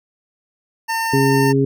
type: tone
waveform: 25% pulse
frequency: 905 Hz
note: A5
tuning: 48 cents sharp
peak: -15 dBFS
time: 0.88-1.53 s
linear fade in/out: 20 ms
type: harmonic tone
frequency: 136.6 Hz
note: C#3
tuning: 25 cents flat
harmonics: 1 / 2 / 3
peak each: -17 / -17 / -17 dBFS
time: 1.13-1.65 s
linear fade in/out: 5 ms
effects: none